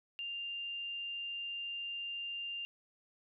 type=tone; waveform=sine; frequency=2794 Hz; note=F7; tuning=in tune; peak=-38 dBFS; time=0.19-2.65 s; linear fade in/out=0 ms; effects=none